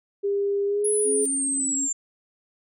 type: tone with pitch glide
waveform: sine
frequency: 401.3 to 420 Hz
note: G4 to G#4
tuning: +41 to +19 cents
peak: -21 dBFS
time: 0.23-1.26 s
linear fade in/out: 20 ms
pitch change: +78 cents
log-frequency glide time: 0.66-0.9 s
type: exponential sweep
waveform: sine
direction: down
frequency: 10440 to 7220 Hz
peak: -23 dBFS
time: 0.84-1.93 s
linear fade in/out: 10 ms
type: tone with vibrato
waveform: sine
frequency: 272.4 Hz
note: C#4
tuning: 30 cents flat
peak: -29 dBFS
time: 1.04-1.89 s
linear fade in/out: 50 ms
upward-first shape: sine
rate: 15 Hz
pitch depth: 18 cents each way
type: noise with exponential growth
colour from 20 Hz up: blue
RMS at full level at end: -40 dBFS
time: 1.14-1.26 s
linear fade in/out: 1 ms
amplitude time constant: 24 ms
effects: none